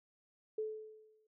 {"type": "tone with exponential decay", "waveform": "sine", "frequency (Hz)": 433.5, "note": "A4", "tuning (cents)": -26, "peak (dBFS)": -33, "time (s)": [0.58, 1.27], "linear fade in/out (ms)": 5, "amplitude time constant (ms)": 150, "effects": []}